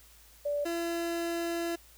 sine / 30% pulse tone pair in turn, 581 / 338.5 Hz, D5 / E4, -19 / +46 cents, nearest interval major sixth, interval 935 cents, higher first, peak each -28 dBFS, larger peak neither, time 0.45-0.65 / 0.65-1.76 s, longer second, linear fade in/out 10 ms, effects added 56 Hz sine -59 dBFS peak until 1.97 s + white hiss -58 dBFS RMS until 1.97 s

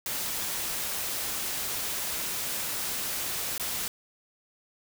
white noise with dropouts, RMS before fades -32 dBFS, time 0.06-3.88 s, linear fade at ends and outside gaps 1 ms, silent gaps 3.579-3.597 s, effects none

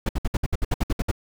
brown noise bursts, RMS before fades -21 dBFS, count 12, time 0.06-1.114 s, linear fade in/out 5 ms, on 31 ms, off 62 ms, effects none

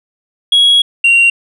sine tone pair in turn, 3322 / 2757 Hz, G#7 / F7, 0 / -23 cents, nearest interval minor third, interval 323 cents, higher first, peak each -3 dBFS, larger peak neither, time 0.52-0.82 / 1.04-1.3 s, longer first, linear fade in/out 5 ms, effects tanh soft clip ceiling -4 dBFS

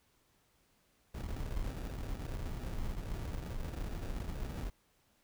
brown noise with sample-and-hold, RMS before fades -39 dBFS, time 1.14-4.7 s, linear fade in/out 5 ms, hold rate 1050 Hz, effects pink hiss -72 dBFS RMS until 5.23 s

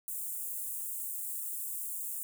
white high-pass noise, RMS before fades -38 dBFS, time 0.08-2.23 s, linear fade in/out 0 ms, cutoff 7700 Hz, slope 48 dB/octave, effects none

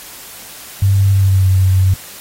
sine tone with pitch glide, 98 to 93.95 Hz, G2 to F#2, 0 to +27 cents, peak -8 dBFS, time 0.82-1.94 s, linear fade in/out 5 ms, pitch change -73 cents, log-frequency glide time 1.11-1.5 s, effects white hiss -34 dBFS RMS until 2.2 s + AAC 48 kbps

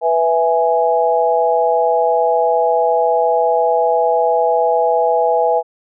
sine chord, E major, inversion second, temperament equal, 493.9 / 659.3 / 830.6 Hz, B4 / E5 / G#5, 0 / 0 / 0 cents, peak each -16 dBFS, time 0.01-5.63 s, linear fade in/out 50 ms, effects none

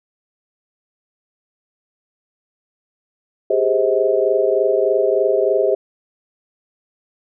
sine chord, Ab major seventh, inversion third, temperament equal with one note detuned, 392 / 415.3 / 523.3 / 637.5 Hz, G4 / Ab4 / C5 / Eb5, 0 / 0 / 0 / +42 cents, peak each -19 dBFS, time 3.5-5.75 s, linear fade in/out 5 ms, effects none

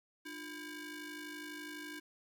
sawtooth ring-modulated tone, 652 Hz, E5, 19 cents flat, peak -37 dBFS, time 0.25-2 s, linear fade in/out 10 ms, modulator 952 Hz, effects none

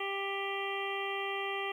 harmonic tone, 394.4 Hz, G4, 11 cents sharp, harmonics 1 / 2 / 3 / 5 / 6 / 7 / 8, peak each -38 / -40 / -41 / -40 / -43 / -43 / -44 dBFS, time 0-1.72 s, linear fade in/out 5 ms, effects 11-bit

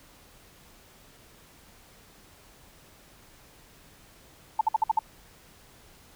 sine tone bursts, 880 Hz, A5, in tune, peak -18 dBFS, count 6, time 4.59-4.991 s, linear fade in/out 5 ms, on 21 ms, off 55 ms, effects pink hiss -55 dBFS RMS until 6.15 s

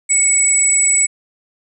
sine tone pair together, 2217 / 7882 Hz, C#7 / B8, 0 / -4 cents, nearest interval octave + minor seventh, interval 2196 cents, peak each -20 / -11 dBFS, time 0.09-1.07 s, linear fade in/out 20 ms, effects none

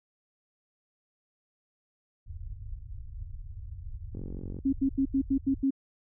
pink low-pass noise, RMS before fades -40 dBFS, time 2.26-5.64 s, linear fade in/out 20 ms, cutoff 110 Hz, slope 48 dB/octave
click train, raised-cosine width 3 ms, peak -27 dBFS, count 21, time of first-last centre 4.15-4.589 s, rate 45.6 Hz
sine tone bursts, 270.5 Hz, C#4, 42 cents flat, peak -22 dBFS, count 7, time 4.65-5.707 s, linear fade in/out 10 ms, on 79 ms, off 84 ms
effects none

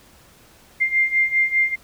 sine beating tone pair, 2100 / 2105 Hz, C7 / C7, +6 / +10 cents, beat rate 5 Hz, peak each -21 / -18 dBFS, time 0.8-1.76 s, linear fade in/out 20 ms, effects pink hiss -51 dBFS RMS until 1.83 s

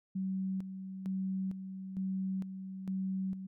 sine tone with tremolo, 190 Hz, F#3, 46 cents sharp, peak -32 dBFS, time 0.15-3.47 s, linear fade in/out 10 ms, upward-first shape square, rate 1.1 Hz, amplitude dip 60%, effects none

